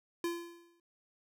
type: tone with exponential decay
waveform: square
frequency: 342 Hz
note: F4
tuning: 36 cents flat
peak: -31 dBFS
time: 0.24-0.8 s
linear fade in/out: 2 ms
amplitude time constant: 120 ms
effects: none